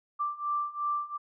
sine beating tone pair, 1174.7 / 1177.5 Hz, D6 / D6, 0 / +4 cents, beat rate 2.8 Hz, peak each -33 / -31 dBFS, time 0.19-1.18 s, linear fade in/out 20 ms, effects none

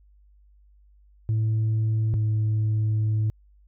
sine tone pair in turn, 110 / 108.17 Hz, A2 / A2, 0 / -29 cents, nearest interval unison, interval 29 cents, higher first, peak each -18 dBFS, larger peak neither, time 1.29-2.14 / 2.14-3.3 s, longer second, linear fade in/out 0 ms, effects tanh soft clip ceiling -19 dBFS + added 50 Hz sine -53 dBFS peak until 3.67 s

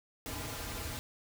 pink noise with comb filter, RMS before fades -40 dBFS, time 0.26-0.99 s, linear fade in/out 0 ms, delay 5.4 ms, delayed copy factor -1, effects none

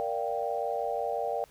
sine chord, G minor seventh, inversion first, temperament equal, 466.2 / 587.3 / 698.5 / 784 Hz, Bb4 / D5 / F5 / G5, 0 / 0 / 0 / 0 cents, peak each -34 dBFS, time 0-1.44 s, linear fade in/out 0 ms, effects pink hiss -59 dBFS RMS until 1.5 s

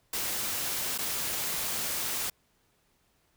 white noise with dropouts, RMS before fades -32 dBFS, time 0.13-2.3 s, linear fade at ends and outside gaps 5 ms, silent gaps 0.979-0.986 s, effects pink hiss -70 dBFS RMS until 3.36 s

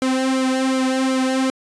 sawtooth tone with flanger, 261.6 Hz, C4, in tune, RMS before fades -19 dBFS, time 0.02-1.5 s, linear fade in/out 0 ms, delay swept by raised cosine 1.1 to 3 ms, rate 2.7 Hz, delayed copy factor -0.8, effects resampled to 22050 Hz

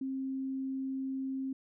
sine tone, 266.2 Hz, C4, 30 cents sharp, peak -33 dBFS, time 0.01-1.53 s, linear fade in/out 5 ms, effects none

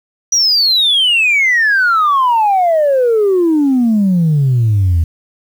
sine exponential sweep, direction down, 5900 to 79.4 Hz, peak -7 dBFS, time 0.32-5.04 s, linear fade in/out 5 ms, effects tanh soft clip ceiling -6 dBFS + 7-bit

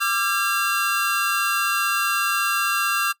square tone cluster, 1183 / 1358 / 1613 / 2748 Hz, D6 / F6 / G6 / F7, +12 / -49 / +49 / -29 cents, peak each -26 dBFS, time 0-3.13 s, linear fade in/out 20 ms, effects noise-tail reverb RT60 0.1 s tail -20 dB re dry

